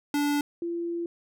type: tone pair in turn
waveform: square / sine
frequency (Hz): 290.2 / 341.1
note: D4 / F4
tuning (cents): -21 / -41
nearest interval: minor third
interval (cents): 280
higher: second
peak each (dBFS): -24 / -28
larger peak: first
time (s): 0.14-0.41 / 0.62-1.06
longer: second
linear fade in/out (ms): 2
effects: none

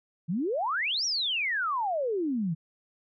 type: exponential two-way sweep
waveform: sine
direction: up then down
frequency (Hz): 152.4 to 5850 to 152.4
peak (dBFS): -26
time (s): 0.28-2.55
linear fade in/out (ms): 20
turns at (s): 1.05
effects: none

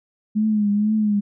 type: tone with vibrato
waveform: sine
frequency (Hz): 210.4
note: G#3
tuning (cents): +23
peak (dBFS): -16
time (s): 0.35-1.21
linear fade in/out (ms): 20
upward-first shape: triangle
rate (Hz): 2.1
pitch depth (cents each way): 67
effects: none

